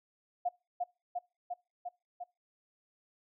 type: tone with echo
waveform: sine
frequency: 712 Hz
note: F5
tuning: 33 cents sharp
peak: -28 dBFS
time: 0.45-0.49 s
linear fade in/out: 10 ms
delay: 350 ms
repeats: 5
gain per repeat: -2 dB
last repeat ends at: 2.24 s
effects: noise-tail reverb RT60 0.3 s tail -26 dB re dry